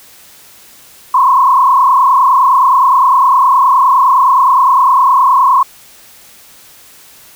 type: tone with frequency modulation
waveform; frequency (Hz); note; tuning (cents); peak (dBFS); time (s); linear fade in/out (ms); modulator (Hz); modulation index
sine; 1044; C6; -4; -5; 1.14-5.63; 5; 29.7; 2.2
effects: white hiss -40 dBFS RMS until 7.35 s